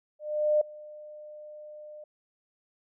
sine tone with ADSR envelope, 603 Hz, D5, 46 cents sharp, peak -19 dBFS, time 0.19-2.04 s, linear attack 420 ms, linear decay 5 ms, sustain -23 dB, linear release 4 ms, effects none

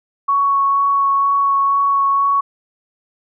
sine tone with vibrato, 1112 Hz, C#6, 5 cents sharp, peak -12 dBFS, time 0.28-2.41 s, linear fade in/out 10 ms, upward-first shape sine, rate 2.1 Hz, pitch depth 9 cents each way, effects none

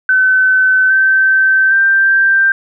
sine tone with pitch steps, 1521 / 1547.6 / 1574.6 Hz, F#6 / G6 / G6, +47 / -23 / +7 cents, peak -7 dBFS, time 0.09-2.52 s, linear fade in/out 2 ms, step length 810 ms, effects none

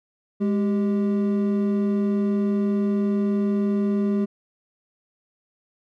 triangle tone pair together, 206.5 / 391.6 Hz, G#3 / G4, -10 / -2 cents, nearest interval major seventh, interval 1108 cents, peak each -18 / -25 dBFS, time 0.4-4.26 s, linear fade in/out 20 ms, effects none

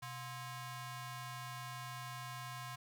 sawtooth ring-modulated tone, 587.3 Hz, D5, in tune, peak -37 dBFS, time 0.02-2.76 s, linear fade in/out 10 ms, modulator 460 Hz, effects none

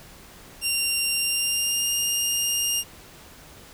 15% pulse tone with pitch glide, 2774 to 2818 Hz, F7 to F7, -12 to +15 cents, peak -15 dBFS, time 0.61-2.84 s, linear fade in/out 50 ms, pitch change +27 cents, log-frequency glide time 1.12-1.93 s, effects pink hiss -47 dBFS RMS until 3.73 s

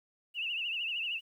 sine tone with vibrato, 2763 Hz, F7, 19 cents flat, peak -32 dBFS, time 0.34-1.21 s, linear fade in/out 50 ms, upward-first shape triangle, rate 13 Hz, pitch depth 130 cents each way, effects 11-bit

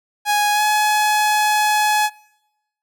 sawtooth tone with pitch glide, 830.6 to 846.1 Hz, G#5 to G#5, 0 to +32 cents, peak -11 dBFS, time 0.25-2.1 s, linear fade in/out 50 ms, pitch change +32 cents, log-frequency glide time 0.53-0.62 s, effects noise-tail reverb RT60 0.9 s tail -24 dB re dry

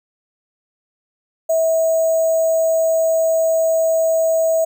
sine tone with sample-and-hold, 650 Hz, E5, 24 cents flat, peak -13 dBFS, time 1.49-4.65 s, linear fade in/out 10 ms, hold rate 7350 Hz, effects none

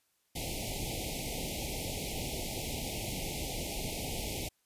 pink band-stop noise, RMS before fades -37 dBFS, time 0.35-4.49 s, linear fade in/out 10 ms, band 860 to 2100 Hz, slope 96 dB/octave, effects white hiss -75 dBFS RMS until 4.65 s + resampled to 32000 Hz

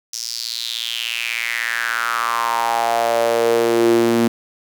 sawtooth tone with high-pass filter sweep, 116.54 Hz, A#2, in tune, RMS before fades -19 dBFS, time 0.13-4.28 s, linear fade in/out 5 ms, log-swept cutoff 5700 to 260 Hz, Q 5.2, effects none

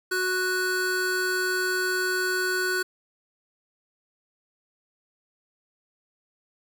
square tone pair together, 368.6 / 1480 Hz, F#4 / F#6, -7 / 0 cents, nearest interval 2 octaves, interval 2407 cents, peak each -29 / -26 dBFS, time 0.11-2.83 s, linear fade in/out 10 ms, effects 9-bit

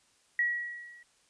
sine tone with level ramp, 1919 Hz, A#6, 50 cents sharp, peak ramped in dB -23 to -52 dBFS, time 0.39-1.03 s, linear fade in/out 2 ms, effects white hiss -67 dBFS RMS until 1.29 s + resampled to 22050 Hz

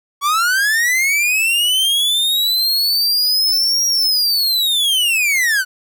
45% pulse linear two-way sweep, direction up then down, 1114 to 5680 to 1453 Hz, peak -13 dBFS, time 0.21-5.65 s, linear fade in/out 50 ms, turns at 3.86 s, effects 9-bit

